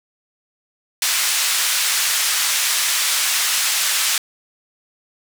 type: band-pass noise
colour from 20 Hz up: white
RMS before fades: -19 dBFS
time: 1.02-4.18 s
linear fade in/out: 2 ms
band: 1300 to 9100 Hz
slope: 12 dB/octave
effects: none